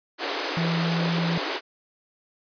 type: high-pass noise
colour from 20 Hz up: pink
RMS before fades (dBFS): -28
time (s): 0.18-1.61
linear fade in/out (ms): 50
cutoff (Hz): 280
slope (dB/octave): 96
type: tone with pitch glide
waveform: triangle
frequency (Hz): 167.5 to 168.67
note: E3 to E3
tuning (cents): +28 to +40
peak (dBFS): -21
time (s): 0.57-1.38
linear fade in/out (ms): 2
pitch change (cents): +12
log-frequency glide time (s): 0.84-1.07
effects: resampled to 11025 Hz